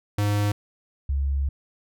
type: tone pair in turn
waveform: square / sine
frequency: 103.1 / 69.15 Hz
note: G#2 / C#2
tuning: -12 / -4 cents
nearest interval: perfect fifth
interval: 692 cents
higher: first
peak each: -21 dBFS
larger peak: neither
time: 0.18-0.52 / 1.09-1.49 s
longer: second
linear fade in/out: 5 ms
effects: none